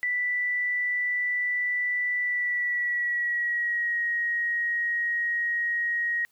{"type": "tone with pitch glide", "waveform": "sine", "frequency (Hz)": [1974, 1885.9], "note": ["B6", "A#6"], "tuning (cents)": [-1, 20], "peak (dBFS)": -24, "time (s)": [0.03, 6.25], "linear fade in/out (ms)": 0, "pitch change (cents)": -79, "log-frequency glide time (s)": [2.19, 4.01], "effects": ["white hiss -67 dBFS RMS until 6.31 s"]}